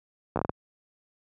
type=slowing click train; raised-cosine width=1 ms; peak=-12 dBFS; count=6; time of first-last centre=0.36-0.494 s; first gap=13 ms; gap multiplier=1.37; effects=high-pass 80 Hz 12 dB/octave